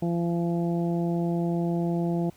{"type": "harmonic tone", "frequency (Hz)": 170.7, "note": "F3", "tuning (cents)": -39, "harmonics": [1, 2, 3, 4, 5], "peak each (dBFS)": [-25, -29, -38, -35, -43], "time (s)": [0.02, 2.3], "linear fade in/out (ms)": 5, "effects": ["added 74 Hz sine -58 dBFS peak until 2.36 s", "pink hiss -58 dBFS RMS until 2.36 s"]}